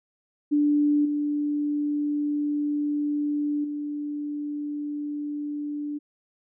sine tone with level steps, 293.7 Hz, D4, in tune, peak -18 / -23 / -28 dBFS, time 0.51-5.99 s, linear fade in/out 20 ms, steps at 1.05 / 3.64 s, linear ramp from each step 5 ms, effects none

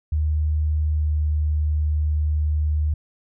sine tone with pitch glide, 76.5 to 75.88 Hz, D#2 to D#2, -29 to -43 cents, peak -18 dBFS, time 0.12-2.94 s, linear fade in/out 5 ms, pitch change -14 cents, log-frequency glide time 0.92-1.11 s, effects none

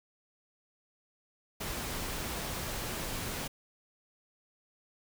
pink noise, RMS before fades -37 dBFS, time 1.6-3.48 s, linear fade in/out 10 ms, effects none

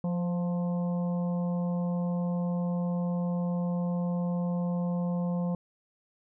harmonic tone with a mistuned harmonic, 176.1 Hz, F3, 15 cents sharp, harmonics 1 / 3 / 4 / 5 / 6, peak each -27 / -37 / -45 / -46 / -48 dBFS, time 0.04-5.55 s, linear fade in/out 2 ms, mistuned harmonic 3, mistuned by -25 cents, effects none

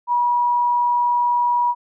sine tone, 966 Hz, B5, 39 cents flat, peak -15 dBFS, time 0.07-1.75 s, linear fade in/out 50 ms, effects none

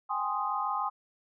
sine chord, Ab major seventh, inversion third, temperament equal, 784 / 830.6 / 1046.5 / 1244.5 Hz, G5 / Ab5 / C6 / Eb6, 0 / 0 / 0 / 0 cents, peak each -37 / -34 / -33 / -33 dBFS, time 0.09-0.9 s, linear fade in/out 20 ms, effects none

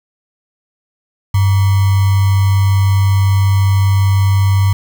sine tone with sample-and-hold, 97.7 Hz, G2, 5 cents flat, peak -8 dBFS, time 1.34-4.73 s, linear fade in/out 5 ms, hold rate 1050 Hz, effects none

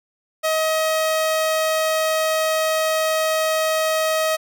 sawtooth tone, 633 Hz, D#5, 30 cents sharp, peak -14 dBFS, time 0.43-4.37 s, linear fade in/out 20 ms, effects none

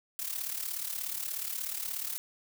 blue noise with amplitude modulation, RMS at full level -33 dBFS, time 0.19-2.18 s, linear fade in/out 0 ms, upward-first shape sine, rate 36.7 Hz, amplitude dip 70%, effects none

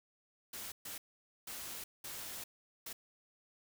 white noise bursts at uneven times, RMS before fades -45 dBFS, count 5, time 0.53-0.72 / 0.85-0.98 / 1.47-1.84 / 2.04-2.44 / 2.86-2.93 s, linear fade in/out 5 ms, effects none

